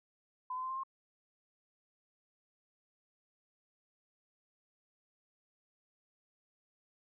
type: tone with pitch steps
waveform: sine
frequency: 1012 / 1025.5 / 1039.2 / 1053.1 / 1067.2 Hz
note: B5 / C6 / C6 / C6 / C6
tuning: +42 / -35 / -12 / +11 / +34 cents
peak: -36 dBFS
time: 0.5-0.835 s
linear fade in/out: 5 ms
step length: 67 ms
effects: none